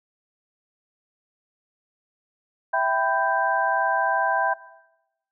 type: tone cluster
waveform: sine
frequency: 659 / 782 / 996 / 1569 Hz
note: E5 / G5 / B5 / G6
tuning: -1 / -4 / +14 / +1 cents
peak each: -25 dBFS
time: 2.73-4.54 s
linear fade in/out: 10 ms
effects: noise-tail reverb RT60 0.9 s tail -19 dB re dry